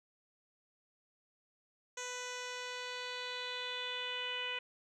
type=tone with low-pass filter sweep; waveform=10% pulse; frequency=496.7 Hz; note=B4; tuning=10 cents sharp; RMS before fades=-41 dBFS; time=1.97-4.59 s; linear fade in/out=5 ms; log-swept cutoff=6300 to 2800 Hz; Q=4.8; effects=none